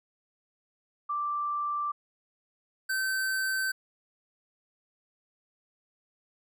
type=tone pair in turn; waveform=sine / square; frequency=1174.7 / 1542.3 Hz; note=D6 / G6; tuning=0 / -29 cents; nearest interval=perfect fourth; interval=471 cents; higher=second; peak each=-28 dBFS; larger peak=neither; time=1.09-1.92 / 2.89-3.72 s; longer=neither; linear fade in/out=10 ms; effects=none